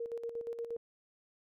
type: tone with tremolo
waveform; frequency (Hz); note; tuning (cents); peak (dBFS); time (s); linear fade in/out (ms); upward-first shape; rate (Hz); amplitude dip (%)
sine; 466.2; A#4; 0; -35; 0-0.77; 5; square; 8.5; 60
effects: none